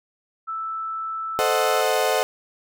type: tone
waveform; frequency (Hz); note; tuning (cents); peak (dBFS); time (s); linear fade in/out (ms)
sine; 1318.5; E6; 0; -26; 0.47-1.82; 20
type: chord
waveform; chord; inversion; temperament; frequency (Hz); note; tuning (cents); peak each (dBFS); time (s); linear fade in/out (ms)
35% pulse; A diminished seventh; none; equal; 440 / 523.3 / 622.3 / 740; A4 / C5 / Eb5 / Gb5; 0 / 0 / 0 / 0; -23; 1.39-2.23; 0
effects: none